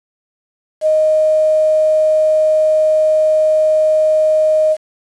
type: tone with quantisation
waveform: sine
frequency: 622.3 Hz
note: D#5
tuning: in tune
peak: -9 dBFS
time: 0.81-4.77 s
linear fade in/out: 50 ms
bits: 6
effects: resampled to 24000 Hz